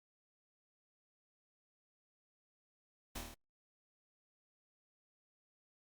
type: noise with echo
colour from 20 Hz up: pink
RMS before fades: -43 dBFS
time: 3.15-3.19 s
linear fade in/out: 10 ms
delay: 26 ms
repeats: 6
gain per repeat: -2 dB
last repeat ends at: 3.346 s
effects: Opus 48 kbps